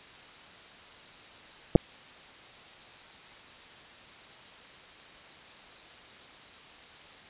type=clicks; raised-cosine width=2 ms; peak=-5 dBFS; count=2; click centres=1.753 / 1.759 s; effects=white hiss -50 dBFS RMS until 7.29 s + resampled to 8000 Hz